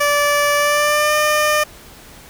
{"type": "tone with pitch glide", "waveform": "15% pulse", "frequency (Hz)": [581, 603.6], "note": ["D5", "D5"], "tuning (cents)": [-19, 47], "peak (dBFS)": -7, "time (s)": [0, 1.64], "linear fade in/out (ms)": 10, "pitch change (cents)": 66, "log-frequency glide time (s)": [0.57, 1.14], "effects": ["pink hiss -41 dBFS RMS until 2.29 s"]}